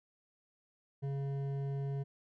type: tone with hard clipping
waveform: triangle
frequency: 138.59 Hz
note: C#3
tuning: in tune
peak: -36 dBFS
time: 1.02-2.04 s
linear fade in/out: 20 ms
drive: 13 dB
effects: none